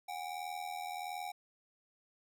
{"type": "ring-modulated tone", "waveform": "square", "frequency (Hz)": 768, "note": "G5", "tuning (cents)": -36, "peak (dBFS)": -37, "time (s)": [0.08, 1.32], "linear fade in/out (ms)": 10, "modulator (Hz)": 40.7, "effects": []}